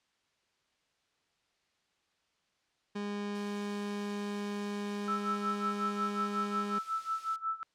30% pulse tone, 204.6 Hz, G#3, 26 cents flat, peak -32 dBFS, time 2.95-6.79 s, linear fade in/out 10 ms
blue noise, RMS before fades -46 dBFS, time 3.35-7.36 s, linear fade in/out 2 ms
sine tone with tremolo, 1318.5 Hz, E6, in tune, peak -29 dBFS, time 5.08-7.63 s, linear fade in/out 0 ms, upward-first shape sine, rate 5.5 Hz, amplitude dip 90%
effects white hiss -75 dBFS RMS until 7.74 s + low-pass 5000 Hz 12 dB/octave

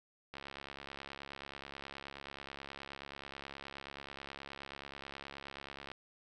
click train, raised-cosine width 0.3 ms, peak -29 dBFS, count 388, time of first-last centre 0.34-5.916 s, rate 69.4 Hz, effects none

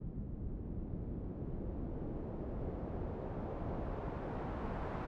pink noise with low-pass filter sweep, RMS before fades -41 dBFS, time 0-5.07 s, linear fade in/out 20 ms, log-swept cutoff 220 to 1100 Hz, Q 0.9, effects none

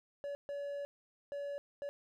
triangle tone bursts at uneven times, 569 Hz, C#5, 45 cents sharp, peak -36 dBFS, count 4, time 0.24-0.35 / 0.49-0.85 / 1.32-1.58 / 1.82-1.89 s, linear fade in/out 0 ms, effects none

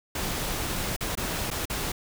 pink noise with dropouts, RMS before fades -30 dBFS, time 0.15-1.92 s, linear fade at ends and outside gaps 5 ms, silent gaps 0.964-1.007 / 1.153-1.173 / 1.504-1.511 / 1.655-1.698 s, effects none

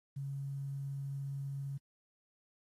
sine tone with quantisation, 138.59 Hz, C#3, in tune, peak -37 dBFS, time 0.16-1.78 s, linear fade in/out 10 ms, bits 11, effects AAC 32 kbps

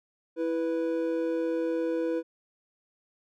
triangle tone pair together, 329.6 / 492.9 Hz, E4 / B4, 0 / -3 cents, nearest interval perfect fifth, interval 697 cents, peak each -27 / -27 dBFS, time 0.36-2.23 s, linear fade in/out 50 ms, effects none

